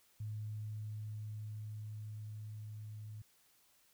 sine tone with level ramp, 107 Hz, A2, 48 cents flat, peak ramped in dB -39 to -45 dBFS, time 0.2-3.22 s, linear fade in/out 5 ms, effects white hiss -70 dBFS RMS until 3.93 s

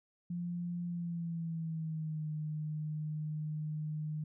sine tone with pitch glide, 174 to 153.24 Hz, F3 to D#3, -6 to -26 cents, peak -35 dBFS, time 0.3-4.24 s, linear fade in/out 5 ms, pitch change -220 cents, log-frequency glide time 0.87-2.29 s, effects none

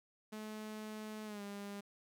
sawtooth tone with pitch glide, 215.1 to 201.9 Hz, A3 to G#3, -39 to -49 cents, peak -40 dBFS, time 0.32-1.81 s, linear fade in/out 10 ms, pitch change -110 cents, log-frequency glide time 1.25-1.42 s, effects 12-bit

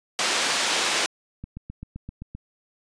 white band-pass noise, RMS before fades -24 dBFS, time 0.19-1.06 s, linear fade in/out 0 ms, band 300 to 5100 Hz, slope 12 dB/octave
click train, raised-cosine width 5 ms, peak -23 dBFS, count 8, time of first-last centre 1.44-2.35 s, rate 7.69 Hz
effects resampled to 22050 Hz

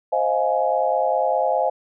sine chord, F minor seventh, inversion second, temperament just, 523.8 / 628.6 / 698.5 / 838.1 Hz, C5 / Eb5 / F5 / Ab5, +2 / +18 / 0 / +16 cents, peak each -23 dBFS, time 0.12-1.7 s, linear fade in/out 10 ms, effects none

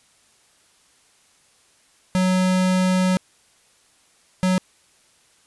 square tone bursts at uneven times, 185 Hz, F#3, in tune, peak -17 dBFS, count 2, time 2.15-3.17 / 4.43-4.58 s, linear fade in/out 0 ms, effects white hiss -58 dBFS RMS until 5.46 s + resampled to 24000 Hz

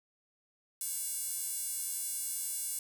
square tone with high-pass filter, 315.1 Hz, D#4, 22 cents sharp, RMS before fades -37 dBFS, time 0.81-2.79 s, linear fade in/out 2 ms, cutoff 9200 Hz, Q 2, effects 10-bit

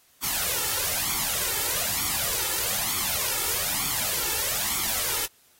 white noise with flanger, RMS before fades -27 dBFS, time 0.22-5.27 s, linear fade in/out 20 ms, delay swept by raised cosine 0.89 to 2.29 ms, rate 1.1 Hz, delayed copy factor +0.7, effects white hiss -60 dBFS RMS until 5.59 s + AAC 48 kbps

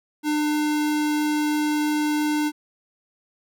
square tone, 300.5 Hz, D4, 40 cents sharp, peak -21 dBFS, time 0.23-2.52 s, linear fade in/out 50 ms, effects none

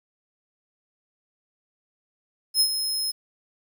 sawtooth tone with ADSR envelope, 5150 Hz, E8, 41 cents flat, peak -13 dBFS, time 2.54-3.12 s, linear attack 64 ms, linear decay 72 ms, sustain -9 dB, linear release 16 ms, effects 9-bit

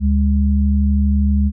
sine tone pair together, 72.21 / 204 Hz, D2 / G#3, -29 / -31 cents, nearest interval octave + tritone, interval 1798 cents, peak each -13 / -17 dBFS, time 0-1.52 s, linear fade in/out 50 ms, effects none

